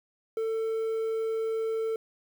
triangle tone with quantisation, 446.2 Hz, A4, 24 cents sharp, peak -25 dBFS, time 0.37-1.96 s, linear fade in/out 2 ms, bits 9, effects none

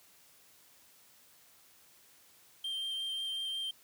triangle tone with vibrato, 3161 Hz, G7, 14 cents sharp, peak -33 dBFS, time 2.64-3.71 s, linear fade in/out 5 ms, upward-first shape sine, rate 5.5 Hz, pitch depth 10 cents each way, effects white hiss -62 dBFS RMS until 3.83 s + high-pass 60 Hz 12 dB/octave

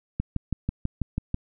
click train, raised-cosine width 5 ms, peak -13 dBFS, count 8, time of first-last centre 0.2-1.344 s, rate 6.12 Hz, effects none

